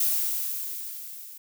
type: noise with level ramp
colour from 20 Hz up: violet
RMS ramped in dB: -23 to -44 dBFS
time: 0-1.38 s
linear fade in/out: 5 ms
effects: none